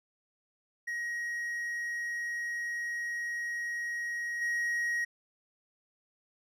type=tone with level steps; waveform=triangle; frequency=1891 Hz; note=A#6; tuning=24 cents sharp; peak=-31 / -27 dBFS; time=0.87-5.05 s; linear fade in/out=10 ms; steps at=4.41 s; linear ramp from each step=10 ms; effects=none